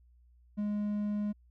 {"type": "tone", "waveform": "triangle", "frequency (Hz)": 207.7, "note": "G#3", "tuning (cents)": 0, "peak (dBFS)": -28, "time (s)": [0.57, 1.33], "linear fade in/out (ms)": 20, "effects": ["added 60 Hz sine -59 dBFS peak until 1.5 s"]}